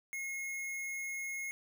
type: tone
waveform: square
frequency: 2162 Hz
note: C#7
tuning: 44 cents flat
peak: -38 dBFS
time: 0.13-1.51 s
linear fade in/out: 0 ms
effects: none